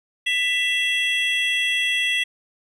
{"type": "tone cluster", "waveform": "triangle", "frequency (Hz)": [1984, 2690, 3318], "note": ["B6", "E7", "G#7"], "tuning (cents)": [7, 34, -2], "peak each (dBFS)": -22, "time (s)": [0.26, 2.24], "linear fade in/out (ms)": 10, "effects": ["resampled to 32000 Hz"]}